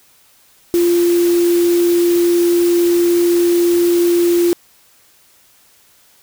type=tone in noise; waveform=sine; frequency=346.5 Hz; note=F4; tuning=14 cents flat; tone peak=-10 dBFS; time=0.74-4.53 s; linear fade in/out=0 ms; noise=white; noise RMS=-27 dBFS; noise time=0.74-4.53 s; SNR=+14 dB; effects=white hiss -51 dBFS RMS until 6.22 s